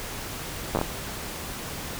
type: slowing click train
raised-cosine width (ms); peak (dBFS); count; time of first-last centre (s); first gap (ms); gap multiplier
1; -10; 5; 0.75-0.814; 9; 1.4
effects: pink hiss -35 dBFS RMS until 1.99 s